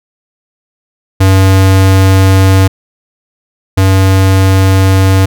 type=tone pair in turn; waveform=square; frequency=95.6 / 95.6 Hz; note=G2 / G2; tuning=-43 / -43 cents; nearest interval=unison; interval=0 cents; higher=neither; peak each=-4 / -5 dBFS; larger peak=first; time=1.2-2.68 / 3.77-5.26 s; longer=second; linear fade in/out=10 ms; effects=none

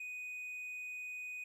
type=tone; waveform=triangle; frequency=2489 Hz; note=D#7; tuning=in tune; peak=-40 dBFS; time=0-1.44 s; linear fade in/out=5 ms; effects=none

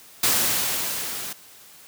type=noise with level ramp; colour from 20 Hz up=white; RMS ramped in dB=-19 to -33 dBFS; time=0.23-1.33 s; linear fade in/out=5 ms; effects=white hiss -48 dBFS RMS until 1.87 s + high-pass 80 Hz 12 dB/octave

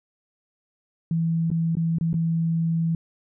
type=tone with dropouts; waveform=sine; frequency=164.81 Hz; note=E3; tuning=in tune; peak=-20 dBFS; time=1.11-2.95 s; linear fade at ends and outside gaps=2 ms; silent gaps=1.503-1.514 / 1.753-1.769 / 1.985-2.01 / 2.131-2.141 s; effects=none

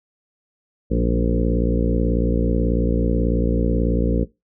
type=harmonic tone with a mistuned harmonic; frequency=58.27 Hz; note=A#1; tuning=in tune; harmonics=1 / 2 / 3 / 4 / 5 / 6 / 7 / 8 / 9; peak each=-20 / -27 / -24 / -25 / -25 / -31 / -31 / -27 / -31 dBFS; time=0.9-4.25 s; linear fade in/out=20 ms; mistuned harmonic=4; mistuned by=-41 cents; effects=noise-tail reverb RT60 0.2 s tail -20 dB re dry

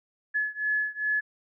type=beating tone pair; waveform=sine; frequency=1707 / 1709.5 Hz; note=G#6 / G#6; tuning=+47 / +50 cents; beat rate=2.5 Hz; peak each=-28 / -29 dBFS; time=0.34-1.21 s; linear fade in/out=20 ms; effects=none

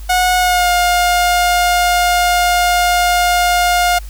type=tone with pitch glide; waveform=sawtooth; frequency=729 to 709.5 Hz; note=F#5 to F5; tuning=-26 to +27 cents; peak=-7 dBFS; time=0.09-3.99 s; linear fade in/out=10 ms; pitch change=-47 cents; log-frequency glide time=0.38-0.7 s; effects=added 50 Hz sine -26 dBFS peak until 4.09 s + white hiss -42 dBFS RMS until 4.09 s

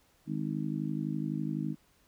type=harmonic tone; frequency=51.91 Hz; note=G#1; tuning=in tune; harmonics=3 / 4 / 5 / 6; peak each=-35 / -36 / -37 / -38 dBFS; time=0.26-1.76 s; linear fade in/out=50 ms; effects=pink hiss -67 dBFS RMS until 2.07 s

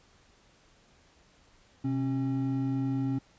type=tone pair together; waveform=triangle; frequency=127.8 / 270.8 Hz; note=C3 / C#4; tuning=-40 / -40 cents; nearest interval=octave + minor second; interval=1300 cents; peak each=-29 / -27 dBFS; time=1.84-3.19 s; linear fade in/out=10 ms; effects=pink hiss -62 dBFS RMS until 3.38 s + resampled to 16000 Hz

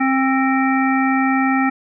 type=harmonic tone with a mistuned harmonic; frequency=265.7 Hz; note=C4; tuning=27 cents sharp; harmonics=1 / 3 / 5 / 7 / 9; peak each=-16 / -21 / -23 / -24 / -26 dBFS; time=0-1.7 s; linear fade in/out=10 ms; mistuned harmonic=9; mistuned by=-47 cents; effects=none

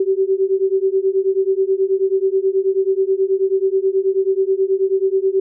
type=beating tone pair; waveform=sine; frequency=380 / 389.3 Hz; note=F#4 / G4; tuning=+46 / -12 cents; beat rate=9.3 Hz; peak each=-17 / -17 dBFS; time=0-5.4 s; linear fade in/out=5 ms; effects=none

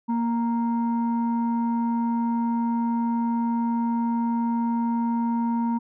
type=tone pair together; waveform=sine; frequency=233.6 / 932.3 Hz; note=A#3 / A#5; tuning=+4 / 0 cents; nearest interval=2 octaves; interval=2396 cents; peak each=-21 / -28 dBFS; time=0.08-5.79 s; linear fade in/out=20 ms; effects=tanh soft clip ceiling -16 dBFS

